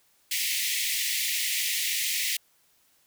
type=high-pass noise; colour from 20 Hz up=pink; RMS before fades=-28 dBFS; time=0.31-2.37 s; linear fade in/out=5 ms; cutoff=1900 Hz; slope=96 dB/octave; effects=white hiss -65 dBFS RMS until 3.06 s